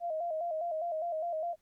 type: tone with vibrato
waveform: sine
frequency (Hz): 659.3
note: E5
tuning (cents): 0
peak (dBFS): -31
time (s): 0-1.56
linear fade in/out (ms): 50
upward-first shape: square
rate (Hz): 4.9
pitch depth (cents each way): 80
effects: pink hiss -75 dBFS RMS until 1.61 s + MP3 96 kbps